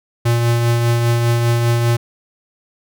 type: tone with tremolo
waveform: square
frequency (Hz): 118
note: A#2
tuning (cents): +22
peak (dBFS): -12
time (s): 0.25-1.97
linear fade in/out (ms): 10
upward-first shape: triangle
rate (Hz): 5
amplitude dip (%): 35
effects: none